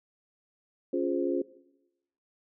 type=chord; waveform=sine; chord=Db major seventh; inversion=none; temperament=equal with one note detuned; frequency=277.2 / 351 / 415.3 / 523.3 Hz; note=Db4 / F4 / Ab4 / C5; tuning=0 / +9 / 0 / 0 cents; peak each=-31 / -29 / -34 / -34 dBFS; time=0.93-1.42 s; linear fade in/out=5 ms; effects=noise-tail reverb RT60 0.9 s tail -19 dB re dry